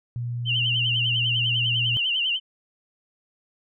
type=tone with pitch glide; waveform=sine; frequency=120.1 to 119 Hz; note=B2 to A#2; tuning=-48 to +36 cents; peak=-26 dBFS; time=0.16-1.97 s; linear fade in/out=0 ms; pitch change=-16 cents; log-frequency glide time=0.68-1.03 s
type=tone with vibrato; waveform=sine; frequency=2929 Hz; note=F#7; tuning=18 cents flat; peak=-21 dBFS; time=0.45-2.4 s; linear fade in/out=50 ms; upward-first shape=sine; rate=10 Hz; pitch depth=110 cents each way
effects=none